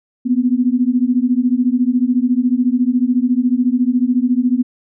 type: beating tone pair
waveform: sine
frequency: 241.8 / 255.8 Hz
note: B3 / C4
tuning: -36 / -39 cents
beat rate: 14 Hz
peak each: -15 dBFS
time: 0.25-4.63 s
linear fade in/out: 20 ms
effects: none